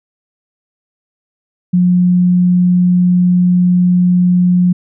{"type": "tone", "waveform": "sine", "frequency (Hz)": 179.1, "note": "F3", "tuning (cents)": 44, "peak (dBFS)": -7, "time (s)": [1.73, 4.73], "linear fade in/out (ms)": 10, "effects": []}